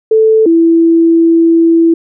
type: tone pair in turn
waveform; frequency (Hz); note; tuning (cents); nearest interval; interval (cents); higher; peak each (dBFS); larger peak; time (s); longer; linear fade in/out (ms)
sine; 440 / 331.5; A4 / E4; 0 / +10; perfect fourth; 490; first; -4; neither; 0.11-0.46 / 0.46-1.94; second; 5
effects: none